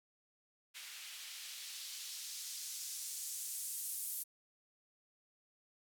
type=noise with band-pass filter sweep; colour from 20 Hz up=blue; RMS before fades=-45 dBFS; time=0.74-4.24 s; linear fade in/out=20 ms; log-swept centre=2300 to 11000 Hz; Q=1.1; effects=none